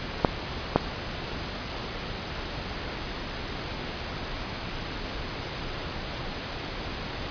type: clicks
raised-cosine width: 1 ms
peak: -3 dBFS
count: 2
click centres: 0.248 / 0.76 s
effects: pink hiss -34 dBFS RMS until 7.3 s + resampled to 11025 Hz